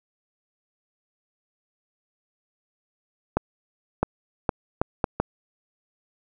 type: accelerating click train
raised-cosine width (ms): 1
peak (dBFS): -6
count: 6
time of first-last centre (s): 3.37-5.2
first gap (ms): 660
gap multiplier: 0.7
effects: none